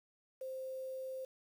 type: tone with quantisation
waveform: sine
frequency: 523.3 Hz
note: C5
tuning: in tune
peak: -40 dBFS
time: 0.41-1.25 s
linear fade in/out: 5 ms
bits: 10
effects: none